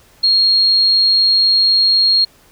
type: tone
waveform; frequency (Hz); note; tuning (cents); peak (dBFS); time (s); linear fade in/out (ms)
sine; 4264; C8; +32; -9; 0.23-2.25; 10
effects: pink hiss -49 dBFS RMS until 2.51 s